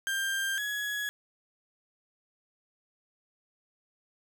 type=tone pair in turn; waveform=35% pulse; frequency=1588 / 1679.1 Hz; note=G6 / G#6; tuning=+22 / +19 cents; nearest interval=minor second; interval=97 cents; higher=second; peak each=-27 / -29 dBFS; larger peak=first; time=0.07-0.58 / 0.58-1.09 s; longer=neither; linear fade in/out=0 ms; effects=none